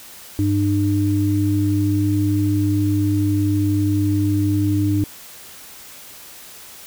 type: tone pair together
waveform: sine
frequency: 100.78 / 302 Hz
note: G2 / D4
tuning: +48 / +48 cents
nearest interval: octave + perfect fifth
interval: 1900 cents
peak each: -18 dBFS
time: 0.39-5.04 s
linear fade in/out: 0 ms
effects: white hiss -40 dBFS RMS until 6.86 s